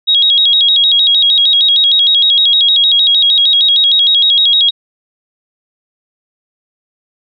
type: tone with vibrato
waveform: sine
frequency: 3534 Hz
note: A7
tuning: 7 cents sharp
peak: -6 dBFS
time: 0.07-4.71 s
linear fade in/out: 20 ms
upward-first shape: square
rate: 6.5 Hz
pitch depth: 120 cents each way
effects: none